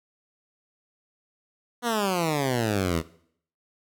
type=exponential sweep; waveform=10% pulse; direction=down; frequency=246.9 to 78 Hz; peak=-15 dBFS; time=1.82-3.03 s; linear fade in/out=50 ms; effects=noise-tail reverb RT60 0.6 s tail -18 dB re dry